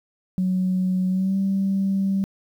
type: tone with pitch glide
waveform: sine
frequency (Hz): 185 to 194.42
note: F#3 to G3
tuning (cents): 0 to -14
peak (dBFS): -18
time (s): 0.38-2.24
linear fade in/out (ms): 0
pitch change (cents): +86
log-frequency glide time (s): 1.09-1.37
effects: tanh soft clip ceiling -14 dBFS + 9-bit